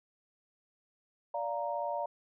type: chord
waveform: sine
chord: Bb major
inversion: first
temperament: just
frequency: 582.7 / 699.2 / 932.3 Hz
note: D5 / F5 / Bb5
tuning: -14 / +2 / 0 cents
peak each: -36 / -37 / -36 dBFS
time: 1.34-2.06 s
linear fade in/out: 5 ms
effects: none